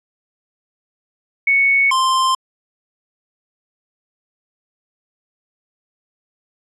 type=tone pair in turn; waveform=sine / square; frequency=2217 / 1046.3 Hz; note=C#7 / C6; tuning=0 / 0 cents; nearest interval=octave + minor second; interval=1300 cents; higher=first; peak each=-11 / -14 dBFS; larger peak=first; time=1.47-1.91 / 1.91-2.35 s; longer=neither; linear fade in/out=5 ms; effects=resampled to 24000 Hz